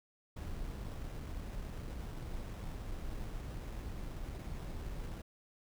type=noise with sample-and-hold; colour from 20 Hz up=brown; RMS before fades=-42 dBFS; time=0.36-5.22 s; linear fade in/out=10 ms; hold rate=4410 Hz; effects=none